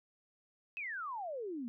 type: exponential sweep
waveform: sine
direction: down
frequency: 2637 to 225 Hz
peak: -38 dBFS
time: 0.77-1.68 s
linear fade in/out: 0 ms
effects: none